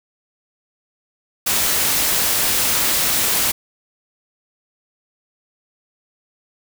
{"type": "noise", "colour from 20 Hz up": "white", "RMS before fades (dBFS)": -18, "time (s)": [1.46, 3.52], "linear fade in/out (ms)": 10, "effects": []}